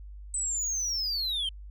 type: linear sweep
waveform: sine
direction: down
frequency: 8140 to 3063 Hz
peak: -25 dBFS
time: 0.34-1.49 s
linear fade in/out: 2 ms
effects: tanh soft clip ceiling -27 dBFS + added 50 Hz sine -41 dBFS peak until 1.7 s